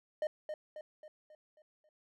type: tone with echo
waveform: triangle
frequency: 612 Hz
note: D#5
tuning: 29 cents flat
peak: -29 dBFS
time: 0.22-0.27 s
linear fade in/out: 2 ms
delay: 270 ms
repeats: 6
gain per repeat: -6 dB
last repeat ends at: 1.89 s
effects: none